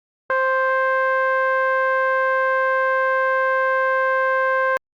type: tone with low-pass filter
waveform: sawtooth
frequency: 525 Hz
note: C5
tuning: 6 cents sharp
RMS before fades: -19 dBFS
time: 0.3-4.77 s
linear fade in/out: 0 ms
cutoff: 1400 Hz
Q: 5.6
effects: Opus 48 kbps